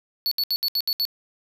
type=tone bursts; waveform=square; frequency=4435 Hz; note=C#8; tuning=in tune; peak=-21 dBFS; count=7; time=0.26-1.052 s; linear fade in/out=0 ms; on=54 ms; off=69 ms; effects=none